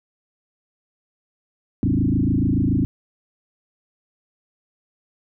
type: tone with frequency modulation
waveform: sine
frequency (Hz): 187.5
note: F#3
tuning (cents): +23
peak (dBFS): -16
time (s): 1.83-2.85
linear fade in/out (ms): 0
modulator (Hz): 27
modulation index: 4.2
effects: none